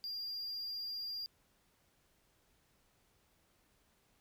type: tone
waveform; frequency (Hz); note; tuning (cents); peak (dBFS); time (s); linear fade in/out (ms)
triangle; 4795; D8; +35; -38; 0.04-1.26; 0
effects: pink hiss -73 dBFS RMS until 4.2 s